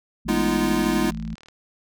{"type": "harmonic tone", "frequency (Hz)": 55, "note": "A1", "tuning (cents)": 0, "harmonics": [1, 3, 4], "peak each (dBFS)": [-33, -32, -31], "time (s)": [0.25, 1.35], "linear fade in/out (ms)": 10}
{"type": "chord", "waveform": "square", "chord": "F half-diminished seventh", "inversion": "first", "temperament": "equal with one note detuned", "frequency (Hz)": [207.7, 246.9, 311.1, 343.4], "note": ["Ab3", "Cb4", "Eb4", "F4"], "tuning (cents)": [0, 0, 0, -29], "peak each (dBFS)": -26, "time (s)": [0.28, 1.11], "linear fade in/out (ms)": 10}
{"type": "click train", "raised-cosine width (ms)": 0.2, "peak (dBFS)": -29, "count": 27, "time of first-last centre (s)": [0.81, 1.485], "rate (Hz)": 38.5}
{"effects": []}